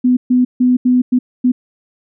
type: tone bursts at uneven times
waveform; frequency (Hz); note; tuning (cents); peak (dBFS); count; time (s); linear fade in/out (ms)
sine; 250; B3; +21; -8; 6; 0.04-0.17 / 0.3-0.45 / 0.6-0.77 / 0.85-1.02 / 1.12-1.19 / 1.44-1.52; 10
effects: none